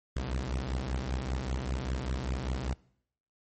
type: beating tone pair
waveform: sawtooth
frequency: 61.74 / 66.84 Hz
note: B1 / C2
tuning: 0 / +38 cents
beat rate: 5.1 Hz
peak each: -30 dBFS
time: 0.16-2.74 s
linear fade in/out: 5 ms
effects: noise-tail reverb RT60 0.7 s tail -23 dB re dry + MP3 32 kbps